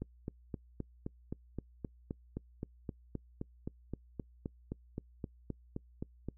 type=click train; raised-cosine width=3 ms; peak=-25 dBFS; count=25; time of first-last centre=0.02-6.286 s; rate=3.83 Hz; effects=noise-tail reverb RT60 0.1 s tail -25 dB re dry + added 60 Hz sine -58 dBFS peak until 6.37 s